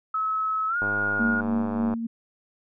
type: tone with pitch glide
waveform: sine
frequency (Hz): 1291 to 1432.5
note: E6 to F6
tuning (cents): -37 to +44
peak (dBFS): -23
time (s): 0.14-1.41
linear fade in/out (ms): 5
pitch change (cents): +181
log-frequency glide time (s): 0.68-0.77
type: click train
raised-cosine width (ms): 1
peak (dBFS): -18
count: 115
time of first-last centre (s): 0.82-1.938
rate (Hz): 102
type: tone with tremolo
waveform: sine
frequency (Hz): 229.6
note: A#3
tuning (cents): -26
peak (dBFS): -21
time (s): 1.19-2.07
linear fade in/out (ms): 10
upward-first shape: sine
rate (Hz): 3.4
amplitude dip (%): 55
effects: none